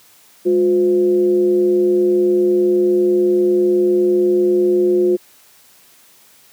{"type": "tone with frequency modulation", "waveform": "sine", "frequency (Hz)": 359, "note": "F4", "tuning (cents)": 48, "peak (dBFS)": -11, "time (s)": [0.45, 5.17], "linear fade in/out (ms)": 20, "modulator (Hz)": 154, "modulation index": 0.44, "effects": ["white hiss -49 dBFS RMS until 6.52 s", "high-pass 100 Hz 12 dB/octave"]}